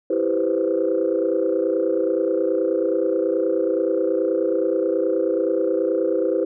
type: chord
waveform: sine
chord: C major seventh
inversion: first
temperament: equal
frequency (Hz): 329.6 / 392 / 493.9 / 523.3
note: E4 / G4 / B4 / C5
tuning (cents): 0 / 0 / 0 / 0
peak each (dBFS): -23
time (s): 0.1-6.45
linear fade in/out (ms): 5
effects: tanh soft clip ceiling -10 dBFS